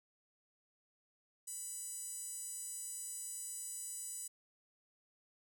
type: tone with high-pass filter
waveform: sawtooth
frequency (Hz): 987.8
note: B5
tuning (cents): 0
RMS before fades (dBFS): -45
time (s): 1.47-4.28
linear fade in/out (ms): 10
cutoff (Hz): 8200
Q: 6.5
effects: none